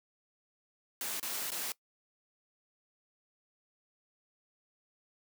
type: noise with dropouts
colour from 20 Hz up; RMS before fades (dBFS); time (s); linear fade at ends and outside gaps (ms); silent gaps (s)
white; -37; 1.01-1.72; 1; 1.198-1.228 / 1.505-1.518
effects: noise-tail reverb RT60 0.1 s tail -21 dB re dry + high-pass 200 Hz 12 dB/octave